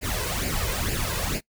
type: noise with flanger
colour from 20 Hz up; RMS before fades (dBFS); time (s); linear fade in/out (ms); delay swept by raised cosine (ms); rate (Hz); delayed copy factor
pink; -27; 0.01-1.41; 50; 0.41 to 2.01; 2.2; +0.7
effects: noise-tail reverb RT60 0.1 s tail -22 dB re dry